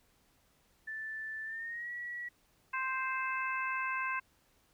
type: tone with pitch glide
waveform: sine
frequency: 1760 to 1930.4 Hz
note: A6 to B6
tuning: 0 to -40 cents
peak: -38 dBFS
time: 0.87-2.29 s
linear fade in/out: 10 ms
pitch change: +160 cents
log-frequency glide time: 1.44-1.91 s
type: harmonic tone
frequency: 523.3 Hz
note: C5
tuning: in tune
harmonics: 2 / 3 / 4 / 5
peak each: -36 / -37 / -41 / -40 dBFS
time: 2.73-4.2 s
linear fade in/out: 10 ms
effects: pink hiss -70 dBFS RMS until 4.73 s